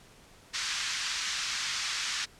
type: band-pass noise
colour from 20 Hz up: white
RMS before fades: -33 dBFS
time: 0.53-2.26 s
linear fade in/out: 20 ms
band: 1200 to 6300 Hz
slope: 24 dB/octave
effects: pink hiss -56 dBFS RMS until 2.39 s + low-pass 10000 Hz 12 dB/octave